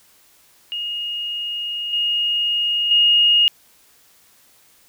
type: tone with level steps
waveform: sine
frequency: 2859 Hz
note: F7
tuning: 40 cents sharp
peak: -23 / -17 / -11 dBFS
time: 0.72-3.48 s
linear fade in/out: 0 ms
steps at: 1.93 / 2.91 s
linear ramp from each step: 2 ms
effects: white hiss -54 dBFS RMS until 4.88 s